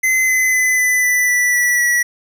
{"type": "tone with pitch steps", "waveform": "square", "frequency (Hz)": [2050, 2033, 2017, 2001, 1984.7, 1968.8, 1952.9, 1937.2], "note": ["C7", "B6", "B6", "B6", "B6", "B6", "B6", "B6"], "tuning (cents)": [-36, 50, 36, 22, 8, -6, -20, -34], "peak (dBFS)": -13, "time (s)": [0.03, 2.03], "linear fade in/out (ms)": 10, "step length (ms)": 250, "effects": []}